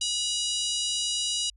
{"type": "harmonic tone with a mistuned harmonic", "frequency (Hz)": 969, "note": "B5", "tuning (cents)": -33, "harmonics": [3, 4, 5, 6, 7, 8, 9, 10], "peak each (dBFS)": [-30, -32, -34, -36, -37, -38, -39, -40], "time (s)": [0.01, 1.5], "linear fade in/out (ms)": 5, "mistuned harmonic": 8, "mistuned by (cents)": -29, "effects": ["added 50 Hz sine -55 dBFS peak until 1.56 s"]}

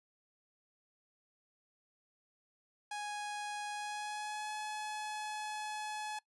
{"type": "tone with pitch glide", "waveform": "sawtooth", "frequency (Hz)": [830.6, 850.5], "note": ["G#5", "G#5"], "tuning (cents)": [0, 41], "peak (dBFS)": -35, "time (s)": [2.91, 6.19], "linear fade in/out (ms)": 5, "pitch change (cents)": 41, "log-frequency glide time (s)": [3.72, 4.54], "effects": ["noise-tail reverb RT60 0.1 s tail -21 dB re dry", "resampled to 24000 Hz"]}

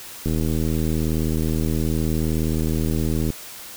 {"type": "click train", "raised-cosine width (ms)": 3, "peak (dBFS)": -11, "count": 242, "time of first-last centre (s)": [0.26, 3.303], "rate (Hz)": 79.2, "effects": ["white hiss -38 dBFS RMS until 3.76 s"]}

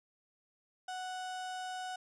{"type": "tone", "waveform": "35% pulse", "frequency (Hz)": 740, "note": "F#5", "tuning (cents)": 0, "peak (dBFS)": -37, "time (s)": [0.88, 1.96], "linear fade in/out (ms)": 5, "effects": ["resampled to 22050 Hz"]}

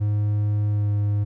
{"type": "tone with pitch glide", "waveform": "triangle", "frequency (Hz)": [104.2, 103], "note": ["G#2", "G#2"], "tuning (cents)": [6, -14], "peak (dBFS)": -17, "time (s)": [0, 1.25], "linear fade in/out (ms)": 20, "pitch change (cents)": -20, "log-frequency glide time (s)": [0.69, 0.91], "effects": []}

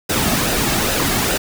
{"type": "noise with flanger", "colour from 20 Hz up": "pink", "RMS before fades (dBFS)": -18, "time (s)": [0.09, 1.38], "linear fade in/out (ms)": 10, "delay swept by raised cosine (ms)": [0.89, 2.09], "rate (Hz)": 2.4, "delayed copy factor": -0.5, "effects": []}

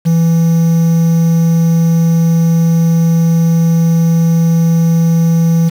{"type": "tone with quantisation", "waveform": "triangle", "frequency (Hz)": 165.7, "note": "E3", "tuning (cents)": 9, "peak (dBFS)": -5, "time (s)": [0.05, 5.7], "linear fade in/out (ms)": 20, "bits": 5, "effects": []}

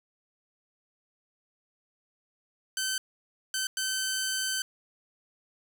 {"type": "tone bursts at uneven times", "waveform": "10% pulse", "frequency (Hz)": 1536, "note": "G6", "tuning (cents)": -36, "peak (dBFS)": -20, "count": 3, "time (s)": [[2.77, 2.98], [3.54, 3.67], [3.77, 4.62]], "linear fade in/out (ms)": 2, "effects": ["10-bit"]}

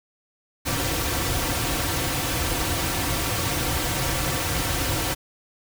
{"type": "noise with comb filter", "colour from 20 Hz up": "pink", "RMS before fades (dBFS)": -25, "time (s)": [0.65, 5.15], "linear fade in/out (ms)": 20, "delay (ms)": 4.8, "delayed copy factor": -0.65, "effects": []}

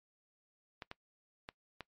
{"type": "clicks", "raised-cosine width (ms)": 0.3, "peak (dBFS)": -27, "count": 4, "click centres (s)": [0.822, 0.914, 1.489, 1.807], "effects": ["noise-tail reverb RT60 0.1 s tail -21 dB re dry", "MP3 64 kbps"]}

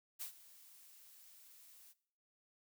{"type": "noise with ADSR envelope", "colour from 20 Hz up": "blue", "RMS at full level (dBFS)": -43, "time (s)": [0.19, 1.94], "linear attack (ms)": 27, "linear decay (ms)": 100, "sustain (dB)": -18, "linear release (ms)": 34, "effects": ["noise-tail reverb RT60 0.6 s tail -19 dB re dry"]}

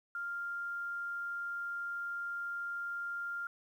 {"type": "tone with quantisation", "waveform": "sine", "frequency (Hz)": 1396.9, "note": "F6", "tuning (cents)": 0, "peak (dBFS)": -36, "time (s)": [0.15, 3.47], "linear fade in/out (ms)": 2, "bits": 11, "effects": []}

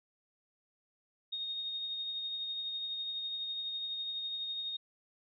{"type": "tone with tremolo", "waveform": "sine", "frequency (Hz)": 3712, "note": "A#7", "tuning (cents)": -8, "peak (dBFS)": -34, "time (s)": [1.32, 4.77], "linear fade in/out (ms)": 10, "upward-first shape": "triangle", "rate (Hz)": 12, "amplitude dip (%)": 35, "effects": []}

